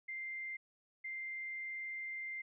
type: tone bursts at uneven times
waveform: sine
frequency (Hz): 2093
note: C7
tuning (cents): 0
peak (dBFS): -40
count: 2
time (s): 0.08-0.57 / 1.04-2.42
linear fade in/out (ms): 10
effects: none